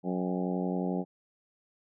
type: harmonic tone with a mistuned harmonic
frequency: 91.2 Hz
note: F#2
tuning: 24 cents flat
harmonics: 2 / 3 / 4 / 5 / 6 / 7 / 8 / 9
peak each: -31 / -35 / -37 / -39 / -41 / -42 / -43 / -44 dBFS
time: 0.03-1.05 s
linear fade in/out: 50 ms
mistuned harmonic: 8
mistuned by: +64 cents
effects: none